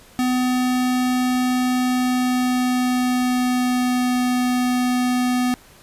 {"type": "tone with pitch glide", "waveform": "square", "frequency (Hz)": [251.7, 249.1], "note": ["B3", "B3"], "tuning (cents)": [33, 15], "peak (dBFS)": -18, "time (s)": [0.19, 5.54], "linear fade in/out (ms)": 0, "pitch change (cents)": -18, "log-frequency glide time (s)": [1.85, 4.22], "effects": ["pink hiss -48 dBFS RMS until 5.82 s", "resampled to 32000 Hz"]}